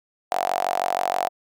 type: tone with high-pass filter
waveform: sawtooth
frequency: 46.3 Hz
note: F#1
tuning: 2 cents sharp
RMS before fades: -24 dBFS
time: 0.31-1.29 s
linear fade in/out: 10 ms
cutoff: 720 Hz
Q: 9.3
effects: none